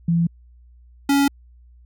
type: tone pair in turn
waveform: sine / square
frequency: 168.6 / 280.1 Hz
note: E3 / C#4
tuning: +39 / +18 cents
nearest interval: major sixth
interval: 879 cents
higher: second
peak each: -15 dBFS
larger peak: neither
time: 0.08-0.27 / 1.09-1.28 s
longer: neither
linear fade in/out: 5 ms
effects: added 60 Hz sine -46 dBFS peak until 1.85 s